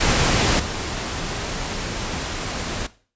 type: noise with level steps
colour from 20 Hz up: pink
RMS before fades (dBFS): -18 / -27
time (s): 0-2.87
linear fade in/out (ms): 10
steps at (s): 0.59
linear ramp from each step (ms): 10
effects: noise-tail reverb RT60 0.4 s tail -17 dB re dry + resampled to 16000 Hz